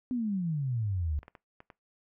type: exponential sweep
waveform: sine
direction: down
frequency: 258.6 to 70.7 Hz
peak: -28 dBFS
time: 0.11-1.19 s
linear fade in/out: 0 ms
type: clicks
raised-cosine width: 0.5 ms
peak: -33 dBFS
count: 5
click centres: 1.231 / 1.281 / 1.352 / 1.604 / 1.702 s
effects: noise-tail reverb RT60 0.2 s tail -22 dB re dry